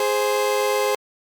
30% pulse tone pair together, 415.3 / 523.3 Hz, G#4 / C5, 0 / 0 cents, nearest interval major third, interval 400 cents, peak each -19 dBFS, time 0-0.95 s, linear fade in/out 2 ms, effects Opus 48 kbps

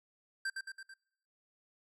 square tone with echo, 1571 Hz, G6, 3 cents sharp, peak -34 dBFS, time 0.45-0.5 s, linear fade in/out 5 ms, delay 110 ms, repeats 4, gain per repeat -4 dB, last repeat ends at 0.94 s, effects noise-tail reverb RT60 0.8 s tail -26 dB re dry + low-pass 9000 Hz 12 dB/octave

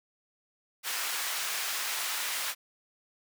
pink high-pass noise, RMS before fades -33 dBFS, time 0.83-2.55 s, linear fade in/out 50 ms, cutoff 1300 Hz, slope 12 dB/octave, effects none

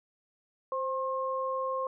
sine tone pair together, 523.3 / 1070.4 Hz, C5 / C6, 0 / +39 cents, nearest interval octave, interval 1239 cents, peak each -32 / -32 dBFS, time 0.72-1.87 s, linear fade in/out 2 ms, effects none

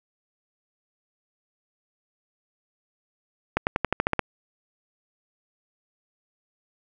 accelerating click train, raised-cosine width 0.5 ms, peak -6 dBFS, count 9, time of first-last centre 3.57-4.193 s, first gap 99 ms, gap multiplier 0.93, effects none

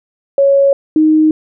sine tone pair in turn, 554.4 / 311.1 Hz, C#5 / D#4, 0 / 0 cents, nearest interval minor seventh, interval 1000 cents, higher first, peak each -6 dBFS, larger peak neither, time 0.38-0.73 / 0.96-1.31 s, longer neither, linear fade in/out 2 ms, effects none

